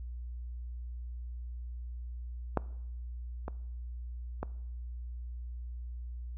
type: clicks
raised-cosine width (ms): 1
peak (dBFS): -13 / -23 / -20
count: 3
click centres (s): 2.573 / 3.481 / 4.43
effects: noise-tail reverb RT60 0.8 s tail -21 dB re dry + added 60 Hz sine -38 dBFS peak until 6.37 s